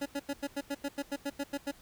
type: tone bursts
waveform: 25% pulse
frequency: 282 Hz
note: C#4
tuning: 30 cents sharp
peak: -28 dBFS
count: 13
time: 0.01-1.715 s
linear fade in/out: 10 ms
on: 49 ms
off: 89 ms
effects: pink hiss -58 dBFS RMS until 1.81 s